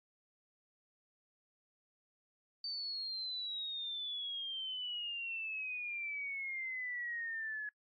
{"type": "exponential sweep", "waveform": "sine", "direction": "down", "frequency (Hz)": [4600, 1691], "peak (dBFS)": -38, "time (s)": [2.64, 7.69], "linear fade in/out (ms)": 2, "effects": ["noise-tail reverb RT60 0.1 s tail -26 dB re dry", "AAC 32 kbps"]}